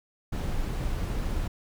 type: noise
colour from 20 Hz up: brown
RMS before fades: -29 dBFS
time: 0.32-1.48 s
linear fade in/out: 10 ms
effects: none

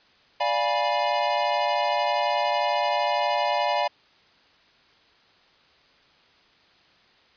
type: chord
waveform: square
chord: D diminished seventh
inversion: none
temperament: equal with one note detuned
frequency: 587.3 / 698.5 / 830.6 / 975.3 Hz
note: D5 / F5 / Ab5 / Cb6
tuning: 0 / 0 / 0 / -22 cents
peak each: -28 dBFS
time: 0.4-3.88 s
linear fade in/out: 10 ms
effects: white hiss -58 dBFS RMS until 7.36 s + resampled to 11025 Hz

